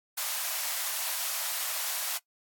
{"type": "high-pass noise", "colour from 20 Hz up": "white", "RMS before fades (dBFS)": -32, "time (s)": [0.17, 2.18], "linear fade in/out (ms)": 10, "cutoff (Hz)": 590, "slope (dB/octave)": 48, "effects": ["noise-tail reverb RT60 0.1 s tail -19 dB re dry", "AAC 64 kbps"]}